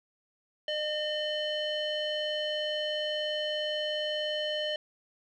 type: tone with low-pass filter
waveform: square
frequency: 607 Hz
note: D#5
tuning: 43 cents flat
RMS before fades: -32 dBFS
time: 0.68-4.76 s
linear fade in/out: 2 ms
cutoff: 3400 Hz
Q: 9.4
effects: none